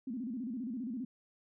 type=tone with vibrato; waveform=sine; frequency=241.6 Hz; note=B3; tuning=38 cents flat; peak=-36 dBFS; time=0.07-1.05 s; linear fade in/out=5 ms; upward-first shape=square; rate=15 Hz; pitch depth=150 cents each way; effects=none